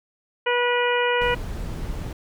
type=harmonic tone; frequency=486.5 Hz; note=B4; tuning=26 cents flat; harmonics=1 / 2 / 3 / 4 / 5 / 6; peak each=-22 / -25 / -27 / -28 / -29 / -30 dBFS; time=0.46-1.35 s; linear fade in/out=10 ms
type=noise; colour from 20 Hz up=brown; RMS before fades=-30 dBFS; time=1.21-2.13 s; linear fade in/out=5 ms
effects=none